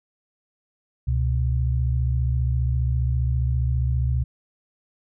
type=tone pair together; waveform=sine; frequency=68.58 / 123.47 Hz; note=C#2 / B2; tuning=-18 / 0 cents; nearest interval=minor seventh; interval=1018 cents; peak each=-21 / -23 dBFS; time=1.07-4.24 s; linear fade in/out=10 ms; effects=none